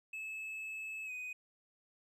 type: tone with pitch glide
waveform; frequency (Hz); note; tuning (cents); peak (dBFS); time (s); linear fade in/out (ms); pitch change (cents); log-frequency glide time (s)
triangle; 2600 to 2498; E7 to D#7; -24 to +6; -39; 0.13-1.33; 5; -70; 1.05-1.11
effects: none